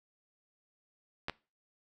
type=clicks; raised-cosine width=0.3 ms; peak=-19 / -19 dBFS; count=2; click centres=1.284 / 1.297 s; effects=noise-tail reverb RT60 0.3 s tail -21 dB re dry